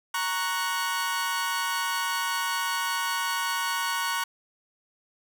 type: chord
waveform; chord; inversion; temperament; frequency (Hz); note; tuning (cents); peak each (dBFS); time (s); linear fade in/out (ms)
sawtooth; F# major; first; equal; 932.3 / 1108.7 / 1480; A#5 / C#6 / F#6; 0 / 0 / 0; -27; 0.14-4.24; 5
effects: none